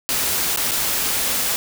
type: noise with dropouts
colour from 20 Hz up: white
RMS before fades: -21 dBFS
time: 0.09-1.56 s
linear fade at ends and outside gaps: 0 ms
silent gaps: 0.561-0.573 / 0.711-0.717 s
effects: none